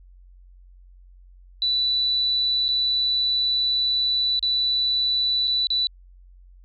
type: tone with dropouts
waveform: sine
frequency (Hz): 3967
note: B7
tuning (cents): +7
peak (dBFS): -19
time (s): 1.62-5.87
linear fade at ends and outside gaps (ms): 1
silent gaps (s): 2.682-2.688 / 4.393-4.427 / 5.473-5.478 / 5.67-5.703
effects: added 45 Hz sine -46 dBFS peak until 6.64 s